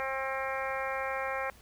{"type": "harmonic tone with a mistuned harmonic", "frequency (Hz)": 267.1, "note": "C4", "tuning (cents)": 36, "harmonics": [2, 3, 4, 5, 6, 7, 8, 9], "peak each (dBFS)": [-36, -38, -39, -40, -41, -41, -42, -43], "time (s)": [0, 1.5], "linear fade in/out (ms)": 0, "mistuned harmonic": 9, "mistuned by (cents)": -28, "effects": ["added 60 Hz sine -58 dBFS peak until 1.61 s", "pink hiss -58 dBFS RMS until 1.61 s"]}